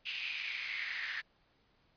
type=noise with high-pass filter sweep; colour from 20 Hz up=pink; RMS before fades=-39 dBFS; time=0.05-1.22 s; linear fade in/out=20 ms; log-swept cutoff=2700 to 1800 Hz; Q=6.8; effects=pink hiss -71 dBFS RMS until 1.96 s + resampled to 11025 Hz